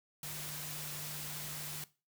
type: tone in noise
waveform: sine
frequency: 150.2 Hz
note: D3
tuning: 39 cents sharp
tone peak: -48 dBFS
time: 0.23-1.84 s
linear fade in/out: 2 ms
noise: white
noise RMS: -43 dBFS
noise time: 0.23-1.84 s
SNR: -8 dB
effects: noise-tail reverb RT60 0.3 s tail -18 dB re dry